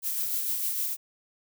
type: noise with tremolo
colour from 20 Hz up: violet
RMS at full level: -28 dBFS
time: 0.02-0.97 s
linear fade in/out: 50 ms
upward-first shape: sine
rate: 6.6 Hz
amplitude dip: 35%
effects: none